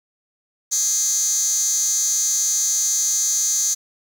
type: tone with high-pass filter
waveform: 15% pulse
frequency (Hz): 413.6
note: G#4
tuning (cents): -7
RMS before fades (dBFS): -20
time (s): 0.71-3.75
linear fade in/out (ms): 20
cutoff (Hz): 6200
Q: 9.3
effects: 8-bit